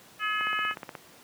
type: harmonic tone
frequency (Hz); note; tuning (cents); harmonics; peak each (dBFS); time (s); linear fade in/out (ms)
424.9; G#4; +40; 3 / 4 / 5 / 6 / 7; -30 / -31 / -38 / -34 / -36; 0.19-0.75; 50
type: click train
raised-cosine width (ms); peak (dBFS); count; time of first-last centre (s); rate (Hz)
0.5; -22; 10; 0.41-0.952; 16.6
effects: pink hiss -53 dBFS RMS until 1.23 s + high-pass 150 Hz 12 dB/octave